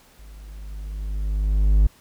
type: tone with level ramp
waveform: triangle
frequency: 51 Hz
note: G#1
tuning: 31 cents flat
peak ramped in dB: -39 to -9 dBFS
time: 0.19-1.87 s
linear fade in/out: 5 ms
effects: pink hiss -54 dBFS RMS until 2 s